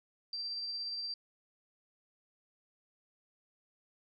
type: tone with tremolo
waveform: sine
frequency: 4700 Hz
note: D8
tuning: 1 cent sharp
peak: -35 dBFS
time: 0.33-1.14 s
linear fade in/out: 2 ms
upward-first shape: triangle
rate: 17 Hz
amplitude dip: 30%
effects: none